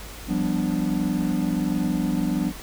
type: chord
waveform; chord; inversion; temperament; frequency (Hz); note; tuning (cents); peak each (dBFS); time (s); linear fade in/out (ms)
triangle; G dominant seventh; third; equal; 174.61 / 196 / 246.9 / 293.7; F3 / G3 / B3 / D4; 0 / 0 / 0 / 0; -25; 0.27-2.53; 50
effects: added 50 Hz sine -40 dBFS peak until 2.62 s + pink hiss -40 dBFS RMS until 2.62 s